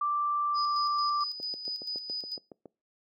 sine tone, 1174.7 Hz, D6, in tune, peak -26 dBFS, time 0.01-1.24 s, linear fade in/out 5 ms
sine tone with tremolo, 4978 Hz, D#8, in tune, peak -31 dBFS, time 0.54-2.39 s, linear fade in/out 50 ms, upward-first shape square, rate 4.5 Hz, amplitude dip 55%
click train, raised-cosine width 2 ms, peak -28 dBFS, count 10, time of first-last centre 1.4-2.657 s, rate 7.16 Hz
effects noise-tail reverb RT60 0.3 s tail -24 dB re dry + high-pass 300 Hz 12 dB/octave

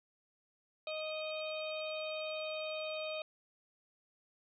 harmonic tone, 622.3 Hz, D#5, in tune, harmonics 1 / 2 / 4 / 5 / 6 / 7, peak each -39 / -50 / -44 / -52 / -48 / -54 dBFS, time 0.87-3.22 s, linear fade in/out 2 ms, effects none

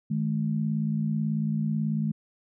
sine tone pair together, 155.56 / 213.8 Hz, D#3 / A3, 0 / -49 cents, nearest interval tritone, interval 551 cents, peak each -27 dBFS, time 0.1-2.12 s, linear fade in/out 10 ms, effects none

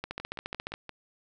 two click trains, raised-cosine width 0.3 ms, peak -18 / -23 dBFS, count 11 / 5, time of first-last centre 0.04-0.739 / 0.2-0.893 s, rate 14.3 / 5.77 Hz, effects none

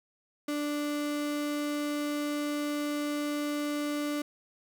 35% pulse tone, 293.7 Hz, D4, in tune, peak -28 dBFS, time 0.48-4.22 s, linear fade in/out 5 ms, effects none

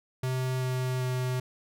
square tone with pitch steps, 128.9 / 128.08 / 127.27 Hz, C3 / C3 / C3, -26 / -37 / -48 cents, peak -28 dBFS, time 0.23-1.4 s, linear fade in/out 5 ms, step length 390 ms, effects none

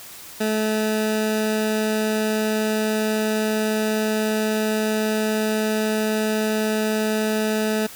20% pulse tone, 216.3 Hz, A3, 29 cents flat, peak -15 dBFS, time 0.4-7.87 s, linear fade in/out 10 ms, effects white hiss -40 dBFS RMS until 7.95 s

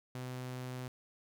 sawtooth tone, 126.9 Hz, B2, 47 cents sharp, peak -36 dBFS, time 0.15-0.88 s, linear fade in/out 2 ms, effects none

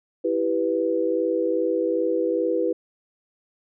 sine chord, E minor, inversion none, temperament equal, 329.6 / 392 / 493.9 Hz, E4 / G4 / B4, 0 / 0 / 0 cents, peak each -25 / -26 / -23 dBFS, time 0.24-2.73 s, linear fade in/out 10 ms, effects none

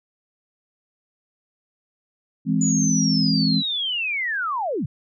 sine chord, E augmented, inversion none, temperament equal, 164.81 / 207.7 / 261.6 Hz, E3 / G#3 / B#3, 0 / 0 / 0 cents, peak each -22 dBFS, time 2.45-3.63 s, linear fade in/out 50 ms
sine linear sweep, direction down, 6980 to 103.1 Hz, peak -22 dBFS, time 2.61-4.86 s, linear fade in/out 5 ms
effects none

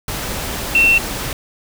sine tone in noise, 2700 Hz, E7, 41 cents sharp, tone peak -9 dBFS, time 0.75-0.98 s, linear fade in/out 2 ms, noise pink, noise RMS -24 dBFS, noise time 0.08-1.33 s, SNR +12 dB, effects none

